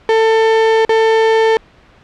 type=tone with dropouts; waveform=35% pulse; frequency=445.6 Hz; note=A4; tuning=22 cents sharp; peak=-7 dBFS; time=0.09-1.57 s; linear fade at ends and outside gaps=1 ms; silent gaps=0.85-0.893 s; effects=pink hiss -46 dBFS RMS until 2.03 s + low-pass 3000 Hz 12 dB/octave